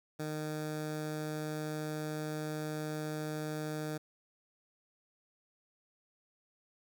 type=tone with notch filter; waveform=15% pulse; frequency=153.5 Hz; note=D#3; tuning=23 cents flat; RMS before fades=-38 dBFS; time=0.19-3.98 s; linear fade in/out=10 ms; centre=2800 Hz; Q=2; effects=11-bit